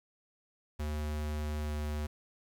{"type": "tone with pitch glide", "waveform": "square", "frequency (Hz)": [75.4, 74.92], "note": ["D2", "D2"], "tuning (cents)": [46, 35], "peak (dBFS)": -34, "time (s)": [0.79, 2.07], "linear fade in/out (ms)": 10, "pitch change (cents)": -11, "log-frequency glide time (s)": [1.58, 1.75], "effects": ["10-bit"]}